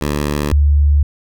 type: tone pair in turn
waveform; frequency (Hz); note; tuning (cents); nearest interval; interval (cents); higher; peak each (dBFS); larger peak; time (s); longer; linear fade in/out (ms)
10% pulse / sine; 73.42 / 72.62; D2 / D2; 0 / -19; unison; 19; first; -8; neither; 0.01-0.52 / 0.52-1.03; neither; 5
effects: none